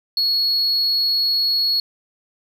triangle tone, 4344 Hz, C#8, 36 cents flat, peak -14 dBFS, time 0.17-1.8 s, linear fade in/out 2 ms, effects tanh soft clip ceiling -11 dBFS + 9-bit

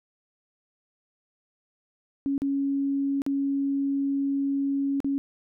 sine tone with dropouts, 277.2 Hz, C#4, in tune, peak -23 dBFS, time 2.26-5.18 s, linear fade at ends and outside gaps 0 ms, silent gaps 2.379-2.419 / 3.219-3.264 / 5.003-5.045 s, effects none

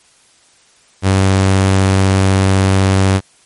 sawtooth tone, 96 Hz, G2, 36 cents flat, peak -5 dBFS, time 1.02-3.21 s, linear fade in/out 50 ms, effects white hiss -50 dBFS RMS until 3.45 s + MP3 48 kbps

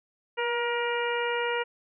harmonic tone with a mistuned harmonic, 473.7 Hz, A#4, 28 cents sharp, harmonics 1 / 2 / 3 / 4 / 5 / 6, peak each -29 / -32 / -34 / -35 / -36 / -37 dBFS, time 0.37-1.64 s, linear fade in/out 20 ms, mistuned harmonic 1, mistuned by +18 cents, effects none

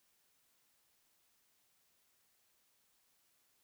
silence, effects white hiss -75 dBFS RMS until 3.63 s

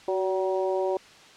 harmonic tone with a mistuned harmonic, 190 Hz, F#3, 46 cents sharp, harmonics 2 / 3 / 4 / 5, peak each -26 / -28 / -33 / -35 dBFS, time 0.08-0.97 s, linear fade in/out 2 ms, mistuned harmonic 2, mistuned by -28 cents, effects white hiss -50 dBFS RMS until 1.36 s + low-pass 5000 Hz 12 dB/octave

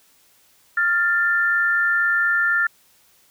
sine tone pair together, 1399.1 / 1776 Hz, F6 / A6, +3 / +16 cents, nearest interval major third, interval 413 cents, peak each -19 dBFS, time 0.77-2.67 s, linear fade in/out 5 ms, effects white hiss -57 dBFS RMS until 3.3 s

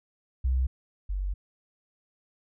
sine tone pair in turn, 64.2 / 47.69 Hz, C2 / G1, -32 / -47 cents, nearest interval perfect fourth, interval 515 cents, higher first, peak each -22 / -27 dBFS, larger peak first, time 0.44-0.67 / 1.09-1.34 s, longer second, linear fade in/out 10 ms, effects none

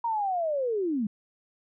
sine linear sweep, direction down, 948 to 196 Hz, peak -25 dBFS, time 0.04-1.07 s, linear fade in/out 5 ms, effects none

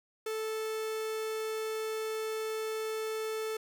45% pulse tone, 438.6 Hz, A4, 6 cents flat, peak -33 dBFS, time 0.26-3.57 s, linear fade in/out 5 ms, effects none

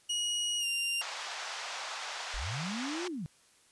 sawtooth tone with pitch glide, 2896 to 2786 Hz, F#7 to F7, -38 to -5 cents, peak -27 dBFS, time 0.09-1.02 s, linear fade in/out 10 ms, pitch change -67 cents, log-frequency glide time 0.59-0.66 s
pink band-pass noise, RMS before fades -40 dBFS, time 1.01-3.08 s, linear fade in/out 5 ms, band 720 to 6600 Hz, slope 24 dB/octave
sine linear two-way sweep, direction up then down, 32.94 to 370 to 138.8 Hz, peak -35 dBFS, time 2.34-3.26 s, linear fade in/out 0 ms, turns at 3.07 s
effects white hiss -64 dBFS RMS until 3.71 s + resampled to 24000 Hz

